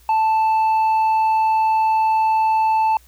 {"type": "tone with tanh clipping", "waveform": "sine", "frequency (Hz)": 880, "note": "A5", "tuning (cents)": 0, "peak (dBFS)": -15, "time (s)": [0.09, 2.97], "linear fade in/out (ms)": 2, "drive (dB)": 4, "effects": ["added 60 Hz sine -49 dBFS peak until 3.07 s", "white hiss -54 dBFS RMS until 3.07 s"]}